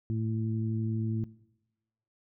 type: harmonic tone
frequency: 111 Hz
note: A2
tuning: 16 cents sharp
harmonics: 1 / 2 / 3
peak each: -29 / -35 / -39 dBFS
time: 0.1-1.24 s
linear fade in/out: 0 ms
effects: noise-tail reverb RT60 1.0 s tail -21 dB re dry

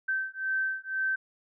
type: beating tone pair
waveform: sine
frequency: 1548 / 1550 Hz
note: G6 / G6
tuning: -22 / -20 cents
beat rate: 2 Hz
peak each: -31 dBFS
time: 0.08-1.16 s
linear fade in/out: 10 ms
effects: none

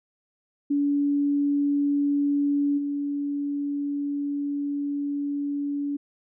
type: tone with level steps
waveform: sine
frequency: 285.9 Hz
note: D4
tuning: 46 cents flat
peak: -20 / -25 dBFS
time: 0.7-5.97 s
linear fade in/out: 10 ms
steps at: 2.77 s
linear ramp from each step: 20 ms
effects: none

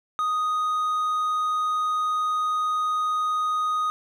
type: tone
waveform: triangle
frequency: 1244.5 Hz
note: D#6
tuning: in tune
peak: -20 dBFS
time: 0.19-3.9 s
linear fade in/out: 0 ms
effects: none

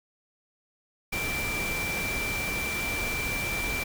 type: tone in noise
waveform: sine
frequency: 2348 Hz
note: D7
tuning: 1 cent flat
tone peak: -30 dBFS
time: 1.12-3.84 s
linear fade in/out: 10 ms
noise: pink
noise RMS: -33 dBFS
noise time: 1.12-3.84 s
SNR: 0 dB
effects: none

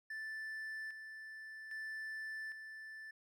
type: tone with tremolo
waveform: triangle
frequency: 1760 Hz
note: A6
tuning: in tune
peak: -40 dBFS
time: 0.1-3.11 s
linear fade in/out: 5 ms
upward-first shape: square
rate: 0.62 Hz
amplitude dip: 50%
effects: none

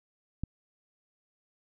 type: click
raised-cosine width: 5 ms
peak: -20 dBFS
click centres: 0.436 s
effects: none

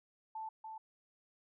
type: tone with echo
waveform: sine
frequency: 880 Hz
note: A5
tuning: in tune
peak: -40 dBFS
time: 0.35-0.49 s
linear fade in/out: 5 ms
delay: 290 ms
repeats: 1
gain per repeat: -4 dB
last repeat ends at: 0.78 s
effects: none

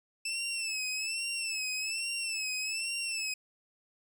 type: tone with vibrato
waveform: 20% pulse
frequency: 2637 Hz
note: E7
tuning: in tune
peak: -27 dBFS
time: 0.25-3.34 s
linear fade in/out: 5 ms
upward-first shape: sine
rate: 1.2 Hz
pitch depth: 81 cents each way
effects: none

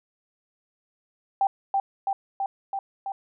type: tone with echo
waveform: sine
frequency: 785 Hz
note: G5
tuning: 2 cents sharp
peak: -18 dBFS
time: 1.41-1.47 s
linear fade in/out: 2 ms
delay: 330 ms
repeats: 5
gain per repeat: -2 dB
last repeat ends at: 3.12 s
effects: none

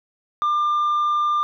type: tone with tanh clipping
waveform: sine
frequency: 1196 Hz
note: D6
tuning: 31 cents sharp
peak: -18 dBFS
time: 0.42-1.43 s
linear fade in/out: 0 ms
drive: 2 dB
effects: none

